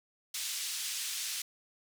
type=band-pass noise; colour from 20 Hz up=white; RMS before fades=-37 dBFS; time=0.34-1.42 s; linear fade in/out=5 ms; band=2700 to 8200 Hz; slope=12 dB/octave; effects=none